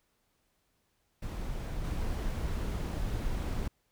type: noise with level steps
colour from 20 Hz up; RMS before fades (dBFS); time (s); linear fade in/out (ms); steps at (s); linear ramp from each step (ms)
brown; -36 / -33; 1.22-3.68; 5; 1.84; 5
effects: pink hiss -75 dBFS RMS until 3.91 s